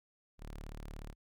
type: tone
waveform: sawtooth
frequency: 36.8 Hz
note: D1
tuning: 4 cents sharp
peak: -40 dBFS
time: 0.38-1.15 s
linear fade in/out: 50 ms
effects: none